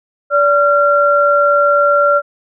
sine tone pair together, 577.7 / 1374 Hz, D5 / F6, -29 / -29 cents, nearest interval octave + minor third, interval 1500 cents, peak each -11 dBFS, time 0.3-2.22 s, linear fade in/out 50 ms, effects none

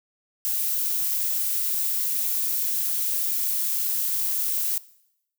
violet noise with amplitude modulation, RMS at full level -24 dBFS, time 0.45-4.78 s, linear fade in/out 0 ms, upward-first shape sine, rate 203 Hz, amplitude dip 25%, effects noise-tail reverb RT60 0.8 s tail -20 dB re dry

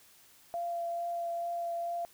sine tone with vibrato, 686 Hz, F5, 31 cents flat, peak -32 dBFS, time 0.54-2.05 s, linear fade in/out 0 ms, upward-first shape triangle, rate 2.3 Hz, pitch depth 13 cents each way, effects white hiss -60 dBFS RMS until 2.13 s

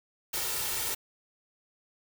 white noise with comb filter, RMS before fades -32 dBFS, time 0.33-0.95 s, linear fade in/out 10 ms, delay 2.2 ms, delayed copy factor +0.55, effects none

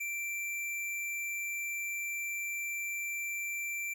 square tone, 2349 Hz, D7, in tune, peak -35 dBFS, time 0-3.94 s, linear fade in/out 10 ms, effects none

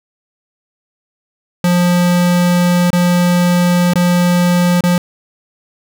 square tone with dropouts, 176.6 Hz, F3, 20 cents sharp, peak -10 dBFS, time 1.64-4.98 s, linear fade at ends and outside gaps 2 ms, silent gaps 2.904-2.93 / 3.936-3.956 / 4.808-4.837 s, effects none

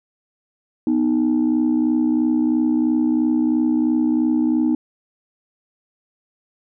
sine tone pair together, 246.9 / 309.9 Hz, B3 / D#4, 0 / -7 cents, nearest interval major third, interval 393 cents, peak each -17 / -16 dBFS, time 0.87-4.75 s, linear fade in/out 2 ms, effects tanh soft clip ceiling -11 dBFS

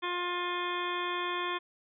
harmonic tone with a mistuned harmonic, 354 Hz, F4, 23 cents sharp, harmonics 1 / 2 / 3 / 4 / 5 / 6 / 7 / 9 / 10, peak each -37 / -45 / -34 / -44 / -40 / -44 / -42 / -43 / -42 dBFS, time 0.02-1.59 s, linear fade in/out 20 ms, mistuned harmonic 10, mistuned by -37 cents, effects none

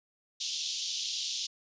pink band-pass noise, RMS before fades -35 dBFS, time 0.4-1.47 s, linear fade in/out 10 ms, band 3100 to 6600 Hz, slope 48 dB/octave, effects resampled to 16000 Hz

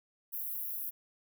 white high-pass noise, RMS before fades -38 dBFS, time 0.32-0.91 s, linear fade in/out 20 ms, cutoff 11000 Hz, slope 96 dB/octave, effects none

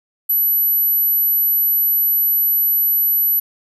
sine tone, 11840 Hz, F#9, in tune, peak -13 dBFS, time 0.29-3.4 s, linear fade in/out 10 ms, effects none

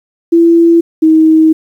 sine tone pair in turn, 335.8 / 317.2 Hz, E4 / D#4, +32 / +33 cents, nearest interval minor second, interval 99 cents, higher first, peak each -3 dBFS, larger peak neither, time 0.32-0.81 / 1.02-1.53 s, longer second, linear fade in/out 10 ms, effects 7-bit

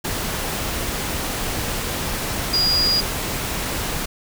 sine tone in noise, 4863 Hz, D#8, 40 cents flat, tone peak -16 dBFS, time 2.53-3.01 s, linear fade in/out 10 ms, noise pink, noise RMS -25 dBFS, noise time 0.04-4.06 s, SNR +6 dB, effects none

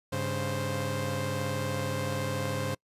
sawtooth tone cluster, 100 / 139.4 / 524 Hz, G2 / C#3 / C5, +35 / +10 / +2 cents, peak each -30 dBFS, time 0.12-2.75 s, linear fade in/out 10 ms, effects noise-tail reverb RT60 0.1 s tail -26 dB re dry + resampled to 32000 Hz

